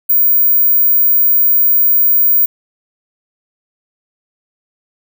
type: tone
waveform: sine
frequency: 15220 Hz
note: A#9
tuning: 35 cents sharp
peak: -7 dBFS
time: 0.09-2.46 s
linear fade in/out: 10 ms
effects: none